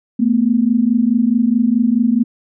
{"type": "tone pair together", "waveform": "sine", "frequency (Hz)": [222.2, 246.9], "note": ["A3", "B3"], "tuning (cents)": [17, 0], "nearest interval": "major second", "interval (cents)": 183, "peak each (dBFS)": -14, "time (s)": [0.19, 2.24], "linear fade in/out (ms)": 10, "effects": []}